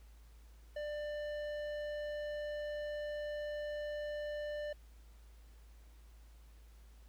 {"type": "tone with tanh clipping", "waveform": "triangle", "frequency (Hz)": 594, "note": "D5", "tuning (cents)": 20, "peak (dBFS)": -40, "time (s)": [0.76, 4.73], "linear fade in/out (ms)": 5, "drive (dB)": 16, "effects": ["added 55 Hz sine -55 dBFS peak until 7.08 s", "pink hiss -69 dBFS RMS until 7.08 s"]}